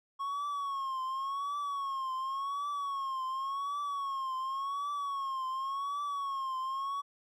triangle tone with vibrato, 1098 Hz, C#6, 17 cents flat, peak -31 dBFS, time 0.19-7.02 s, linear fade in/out 20 ms, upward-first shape triangle, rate 0.9 Hz, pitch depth 99 cents each way, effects none

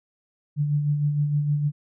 sine tone with tremolo, 146.83 Hz, D3, in tune, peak -18 dBFS, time 0.56-1.72 s, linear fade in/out 50 ms, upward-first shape sine, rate 6.5 Hz, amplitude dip 45%, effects none

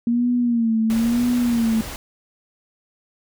sine tone with vibrato, 233.1 Hz, A#3, in tune, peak -16 dBFS, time 0.07-1.81 s, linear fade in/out 2 ms, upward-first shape sine, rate 1 Hz, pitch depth 85 cents each way
pink noise, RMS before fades -33 dBFS, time 0.9-1.96 s, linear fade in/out 0 ms
effects none

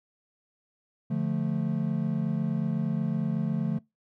triangle chord, D minor, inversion none, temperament equal with one note detuned, 146.41 / 174.61 / 220 Hz, D3 / F3 / A3, -5 / 0 / 0 cents, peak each -28 dBFS, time 1.1-3.79 s, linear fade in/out 10 ms, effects noise-tail reverb RT60 0.2 s tail -23 dB re dry

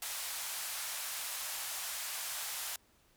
white band-pass noise, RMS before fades -40 dBFS, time 0.02-2.76 s, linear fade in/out 2 ms, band 660 to 14000 Hz, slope 24 dB/octave, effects pink hiss -68 dBFS RMS until 3.16 s

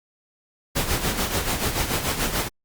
pink noise with tremolo, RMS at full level -22 dBFS, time 0.75-2.49 s, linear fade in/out 20 ms, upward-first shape sine, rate 6.9 Hz, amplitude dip 60%, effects Opus 48 kbps

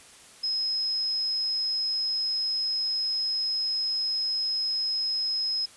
sine tone, 5120 Hz, D#8, 49 cents sharp, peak -25 dBFS, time 0.43-5.66 s, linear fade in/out 10 ms, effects white hiss -51 dBFS RMS until 5.76 s + resampled to 24000 Hz

